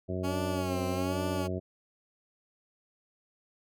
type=harmonic tone; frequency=92 Hz; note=F#2; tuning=9 cents flat; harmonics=1 / 2 / 3 / 4 / 5 / 6 / 7; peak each=-35 / -37 / -40 / -37 / -44 / -43 / -40 dBFS; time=0.08-1.6 s; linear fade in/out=20 ms
type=tone with vibrato; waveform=15% pulse; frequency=277.2 Hz; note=C#4; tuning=in tune; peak=-27 dBFS; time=0.23-1.48 s; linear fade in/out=20 ms; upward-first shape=sine; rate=1.2 Hz; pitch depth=94 cents each way
effects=none